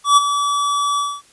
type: tone with ADSR envelope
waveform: square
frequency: 1149 Hz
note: D6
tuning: 38 cents flat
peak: -7 dBFS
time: 0.04-1.22 s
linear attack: 130 ms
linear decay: 23 ms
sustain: -10 dB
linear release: 240 ms
effects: white hiss -51 dBFS RMS until 1.32 s + resampled to 24000 Hz